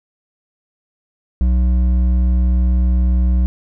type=tone with hard clipping; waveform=sine; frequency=61.74 Hz; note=B1; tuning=in tune; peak=-13 dBFS; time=1.41-3.46 s; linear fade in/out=0 ms; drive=7 dB; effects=none